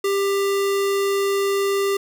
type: tone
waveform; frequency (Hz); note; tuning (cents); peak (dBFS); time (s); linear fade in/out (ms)
square; 396.3; G4; +19; -19; 0.04-1.97; 5
effects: none